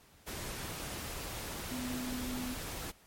sine tone in noise, 250.6 Hz, B3, 25 cents sharp, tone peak -37 dBFS, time 1.7-2.55 s, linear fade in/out 20 ms, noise pink, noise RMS -41 dBFS, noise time 0.26-2.92 s, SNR +1 dB, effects pink hiss -62 dBFS RMS until 3.06 s + MP3 64 kbps

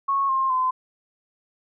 sine tone with pitch steps, 1100 / 1062.5 / 1026.3 Hz, C#6 / C6 / C6, -14 / +26 / -34 cents, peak -19 dBFS, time 0.08-0.71 s, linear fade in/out 10 ms, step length 210 ms, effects none

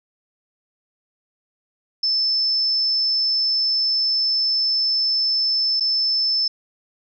sine tone with dropouts, 5270 Hz, E8, 1 cent flat, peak -17 dBFS, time 2.03-6.48 s, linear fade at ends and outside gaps 5 ms, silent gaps 5.799-5.806 s, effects none

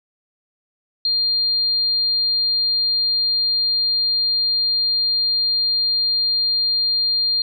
sine tone, 4200 Hz, C8, 6 cents sharp, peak -16 dBFS, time 1.05-7.42 s, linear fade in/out 2 ms, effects none

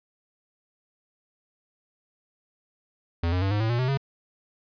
square tone with pitch steps, 84.5 / 90.56 / 97.07 / 104.03 / 111.5 / 119.5 / 128.08 / 137.27 Hz, E2 / F#2 / G2 / G#2 / A2 / A#2 / C3 / C#3, +43 / -37 / -16 / +3 / +23 / +43 / -37 / -17 cents, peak -23 dBFS, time 3.23-3.974 s, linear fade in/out 5 ms, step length 93 ms, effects resampled to 11025 Hz

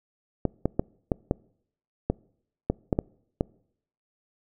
clicks, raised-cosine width 2 ms, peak -9 dBFS, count 10, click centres 0.453 / 0.656 / 0.795 / 1.118 / 1.311 / 2.1 / 2.7 / 2.928 / 2.989 / 3.409 s, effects noise-tail reverb RT60 0.7 s tail -26 dB re dry

